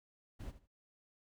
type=noise with echo; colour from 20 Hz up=brown; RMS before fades=-45 dBFS; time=0.39-0.52 s; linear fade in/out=20 ms; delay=77 ms; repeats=2; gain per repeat=-13 dB; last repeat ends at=0.674 s; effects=none